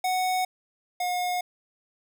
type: tone pair in turn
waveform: square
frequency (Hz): 740 / 719.8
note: F#5 / F#5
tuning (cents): 0 / -48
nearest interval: unison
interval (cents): 48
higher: first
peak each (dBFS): -24 / -26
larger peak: first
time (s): 0.04-0.45 / 1-1.41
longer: neither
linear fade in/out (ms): 5
effects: none